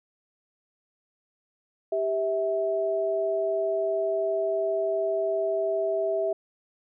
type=tone pair together; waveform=sine; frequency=393.8 / 651 Hz; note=G4 / E5; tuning=+8 / -22 cents; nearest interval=major sixth; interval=870 cents; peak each=-28 / -25 dBFS; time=1.92-6.33 s; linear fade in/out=5 ms; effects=none